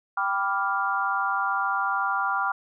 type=chord; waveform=sine; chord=G dominant seventh; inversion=none; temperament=equal; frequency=784 / 987.8 / 1174.7 / 1396.9 Hz; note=G5 / B5 / D6 / F6; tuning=0 / 0 / 0 / 0 cents; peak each=-29 / -30 / -28 / -27 dBFS; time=0.17-2.52 s; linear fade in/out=5 ms; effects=none